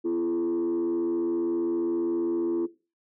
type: tone with frequency modulation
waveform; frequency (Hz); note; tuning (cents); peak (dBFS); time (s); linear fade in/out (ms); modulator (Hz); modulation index
sine; 339.2; E4; +50; -22; 0.04-2.67; 20; 85; 0.56
effects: noise-tail reverb RT60 0.3 s tail -17 dB re dry + tanh soft clip ceiling -22 dBFS